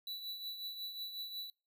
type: tone with tremolo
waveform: square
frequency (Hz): 3952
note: B7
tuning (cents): 0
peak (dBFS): -39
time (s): 0.07-1.5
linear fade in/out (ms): 2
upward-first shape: triangle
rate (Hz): 5.5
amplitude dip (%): 60
effects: noise-tail reverb RT60 0.3 s tail -24 dB re dry